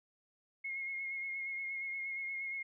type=tone with vibrato; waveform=sine; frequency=2157 Hz; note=C#7; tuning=48 cents flat; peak=-37 dBFS; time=0.64-2.63 s; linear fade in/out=10 ms; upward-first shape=sine; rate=8.5 Hz; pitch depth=25 cents each way; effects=none